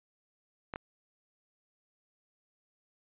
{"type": "clicks", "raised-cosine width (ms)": 0.5, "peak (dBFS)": -22, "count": 2, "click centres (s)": [0.738, 0.759], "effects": ["resampled to 8000 Hz"]}